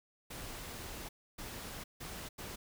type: noise bursts at uneven times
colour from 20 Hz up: pink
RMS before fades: -45 dBFS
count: 4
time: 0.3-1.09 / 1.38-1.84 / 2-2.29 / 2.38-2.56 s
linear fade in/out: 10 ms
effects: none